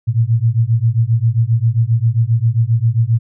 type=beating tone pair; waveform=sine; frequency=111.3 / 118.8 Hz; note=A2 / A#2; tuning=+20 / +33 cents; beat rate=7.5 Hz; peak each=-14 dBFS; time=0.07-3.19 s; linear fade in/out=20 ms; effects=none